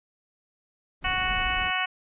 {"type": "noise", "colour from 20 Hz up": "brown", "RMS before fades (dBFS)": -35, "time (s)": [1.01, 1.72], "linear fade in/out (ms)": 50}
{"type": "harmonic tone", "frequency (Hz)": 370, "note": "F#4", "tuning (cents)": 0, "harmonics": [2, 3, 4, 5, 6, 7, 8], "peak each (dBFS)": [-32, -32, -32, -32, -32, -32, -32], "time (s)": [1.04, 1.86], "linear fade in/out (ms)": 10}
{"effects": ["resampled to 8000 Hz"]}